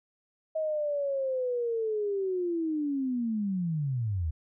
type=linear sweep; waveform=sine; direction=down; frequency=637 to 73.42 Hz; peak=-27 dBFS; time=0.55-4.31 s; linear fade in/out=10 ms; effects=none

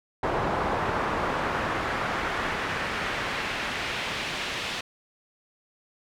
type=noise with band-pass filter sweep; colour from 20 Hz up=brown; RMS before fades=-29 dBFS; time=0.23-4.81 s; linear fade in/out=5 ms; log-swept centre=910 to 3300 Hz; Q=1.1; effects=none

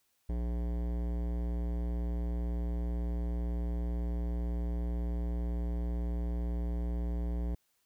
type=tone with hard clipping; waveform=sine; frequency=59 Hz; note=A#1; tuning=22 cents sharp; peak=-33 dBFS; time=0.29-7.55 s; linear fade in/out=5 ms; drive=17 dB; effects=white hiss -75 dBFS RMS until 7.85 s

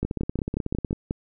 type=two click trains; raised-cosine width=3 ms; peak=-14 / -13 dBFS; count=15 / 7; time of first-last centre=0.05-0.909 / 0.03-1.109 s; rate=16.3 / 5.56 Hz; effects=none

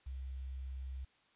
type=tone with quantisation; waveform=sine; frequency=65.7 Hz; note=C2; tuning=8 cents sharp; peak=-40 dBFS; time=0.06-1.05 s; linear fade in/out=10 ms; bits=11; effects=white hiss -70 dBFS RMS until 1.35 s + resampled to 8000 Hz

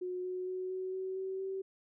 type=tone with pitch steps; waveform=sine; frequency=363.4 / 366.8 / 370.2 / 373.6 / 377.1 / 380.6 / 384.1 Hz; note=F#4 / F#4 / F#4 / F#4 / F#4 / F#4 / G4; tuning=-31 / -15 / +1 / +17 / +33 / +49 / -35 cents; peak=-35 dBFS; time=0.01-1.62 s; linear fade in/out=10 ms; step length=230 ms; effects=none

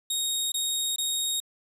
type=tone bursts; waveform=20% pulse; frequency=3743 Hz; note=A#7; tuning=6 cents sharp; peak=-20 dBFS; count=3; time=0.1-1.402 s; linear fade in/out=5 ms; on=420 ms; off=21 ms; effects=9-bit

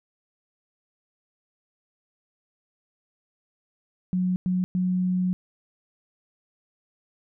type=tone bursts at uneven times; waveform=sine; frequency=182.7 Hz; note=F#3; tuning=22 cents flat; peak=-21 dBFS; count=3; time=4.13-4.36 / 4.46-4.64 / 4.75-5.33 s; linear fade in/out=0 ms; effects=none

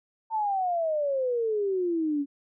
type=exponential sweep; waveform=sine; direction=down; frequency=904 to 277.2 Hz; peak=-24 dBFS; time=0.3-2.26 s; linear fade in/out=50 ms; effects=none

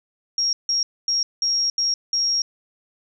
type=tone bursts at uneven times; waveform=sine; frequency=5588 Hz; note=F8; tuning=in tune; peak=-18 dBFS; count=6; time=0.38-0.53 / 0.69-0.83 / 1.08-1.23 / 1.42-1.7 / 1.78-1.94 / 2.13-2.42 s; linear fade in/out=2 ms; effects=none

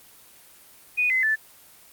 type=tone with pitch steps; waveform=sine; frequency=2476 / 2045 / 1754 Hz; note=D#7 / C7 / A6; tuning=-9 / -40 / -6 cents; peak=-19 dBFS; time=0.97-1.36 s; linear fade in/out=20 ms; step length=130 ms; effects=white hiss -51 dBFS RMS until 1.92 s + Opus 24 kbps

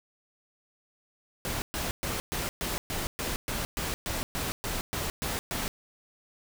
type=noise bursts; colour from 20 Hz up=pink; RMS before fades=-32 dBFS; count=15; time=1.45-5.68 s; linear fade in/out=0 ms; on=170 ms; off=120 ms; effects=none

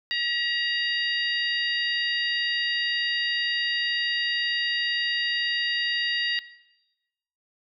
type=harmonic tone with a mistuned harmonic; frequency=942 Hz; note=A#5; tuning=18 cents sharp; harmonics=2 / 3 / 4 / 5; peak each=-28 / -30 / -31 / -32 dBFS; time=0.11-6.39 s; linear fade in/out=0 ms; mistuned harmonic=2; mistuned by=+28 cents; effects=noise-tail reverb RT60 1.0 s tail -18 dB re dry

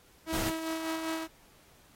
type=tone with tremolo; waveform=sawtooth; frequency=322.8 Hz; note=E4; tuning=36 cents flat; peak=-27 dBFS; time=0.26-1.28 s; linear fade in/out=50 ms; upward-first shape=sine; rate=5 Hz; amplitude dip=40%
type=noise; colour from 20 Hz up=pink; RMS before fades=-34 dBFS; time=0.32-0.51 s; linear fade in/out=20 ms
effects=pink hiss -61 dBFS RMS until 1.95 s + AAC 48 kbps

